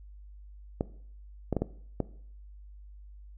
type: clicks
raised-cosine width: 2 ms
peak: -14 dBFS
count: 5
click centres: 0.809 / 1.527 / 1.567 / 1.62 / 2.003 s
effects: noise-tail reverb RT60 0.6 s tail -18 dB re dry + added 50 Hz sine -46 dBFS peak until 3.37 s